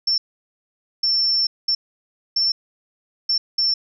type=tone bursts at uneven times; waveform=sine; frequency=5390 Hz; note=E8; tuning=38 cents sharp; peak=-16 dBFS; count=6; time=0.07-0.18 / 1.03-1.47 / 1.68-1.75 / 2.36-2.52 / 3.29-3.38 / 3.58-3.74 s; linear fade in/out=5 ms; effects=none